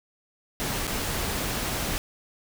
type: noise with dropouts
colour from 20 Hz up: pink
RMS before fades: -29 dBFS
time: 0.6-1.98 s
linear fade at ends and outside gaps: 0 ms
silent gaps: 0.869-0.877 s
effects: none